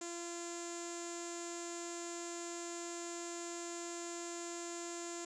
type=tone with low-pass filter; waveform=sawtooth; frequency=343 Hz; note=F4; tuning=31 cents flat; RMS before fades=-44 dBFS; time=0.01-5.25 s; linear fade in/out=5 ms; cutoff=7200 Hz; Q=9; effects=none